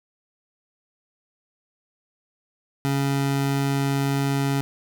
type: tone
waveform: 25% pulse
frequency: 138.59 Hz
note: C#3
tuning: in tune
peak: -17 dBFS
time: 2.85-4.61 s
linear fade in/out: 0 ms
effects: none